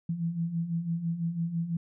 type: beating tone pair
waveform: sine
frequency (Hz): 163.5 / 169.5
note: E3 / E3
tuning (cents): -14 / +49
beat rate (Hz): 6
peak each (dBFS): -35 / -29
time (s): 0.09-1.77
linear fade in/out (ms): 5
effects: none